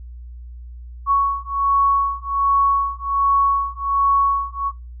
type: beating tone pair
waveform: sine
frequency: 1112 / 1113.3 Hz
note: C#6 / C#6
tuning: +5 / +7 cents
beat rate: 1.3 Hz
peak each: -18 dBFS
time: 1.06-4.72 s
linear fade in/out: 50 ms
effects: noise-tail reverb RT60 0.3 s tail -25 dB re dry + added 60 Hz sine -33 dBFS peak until 5 s